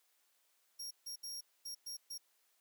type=tone bursts at uneven times; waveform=sawtooth; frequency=5588 Hz; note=F8; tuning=in tune; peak=-40 dBFS; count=6; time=0.79-0.91 / 1.06-1.16 / 1.23-1.41 / 1.65-1.75 / 1.86-1.97 / 2.1-2.18 s; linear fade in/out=10 ms; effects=white hiss -75 dBFS RMS until 2.6 s + high-pass 400 Hz 12 dB/octave